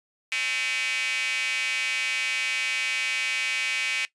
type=tone with high-pass filter; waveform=square; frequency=120 Hz; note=B2; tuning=49 cents flat; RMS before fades=-27 dBFS; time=0.32-4.05 s; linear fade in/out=0 ms; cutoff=2400 Hz; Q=5.3; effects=noise-tail reverb RT60 0.1 s tail -18 dB re dry + resampled to 22050 Hz